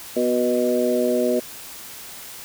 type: harmonic tone with a mistuned harmonic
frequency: 123.47 Hz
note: B2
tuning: in tune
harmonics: 2 / 3 / 4 / 5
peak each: -23 / -23 / -23 / -23 dBFS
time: 0.16-1.4 s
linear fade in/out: 10 ms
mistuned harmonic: 4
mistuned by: -16 cents
effects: white hiss -38 dBFS RMS until 2.44 s